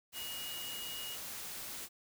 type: tone in noise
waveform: sine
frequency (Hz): 2884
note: F#7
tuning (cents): -45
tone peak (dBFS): -43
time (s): 0.13-1.18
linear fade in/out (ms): 50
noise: white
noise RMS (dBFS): -44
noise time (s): 0.12-1.89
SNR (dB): -2
effects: none